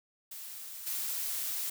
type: noise with level steps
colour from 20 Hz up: blue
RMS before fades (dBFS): -44 / -35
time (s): 0.31-1.7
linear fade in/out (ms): 5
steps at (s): 0.86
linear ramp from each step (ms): 10
effects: none